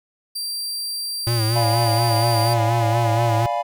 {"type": "tone", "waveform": "sawtooth", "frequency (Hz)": 4711, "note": "D8", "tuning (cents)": 5, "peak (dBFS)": -22, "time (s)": [0.35, 2.54], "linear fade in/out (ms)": 10}
{"type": "tone with vibrato", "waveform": "square", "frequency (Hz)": 113.8, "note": "A#2", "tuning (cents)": -41, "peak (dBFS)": -19, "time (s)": [1.27, 3.46], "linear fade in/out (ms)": 0, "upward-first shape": "sine", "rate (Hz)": 4.2, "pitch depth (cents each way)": 75}
{"type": "chord", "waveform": "triangle", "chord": "D diminished seventh", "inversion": "none", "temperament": "equal", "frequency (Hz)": [587.3, 698.5, 830.6, 987.8], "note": ["D5", "F5", "Ab5", "Cb6"], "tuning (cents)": [0, 0, 0, 0], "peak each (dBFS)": [-25, -21, -25, -26], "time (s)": [1.55, 3.63], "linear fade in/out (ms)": 20}
{"effects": []}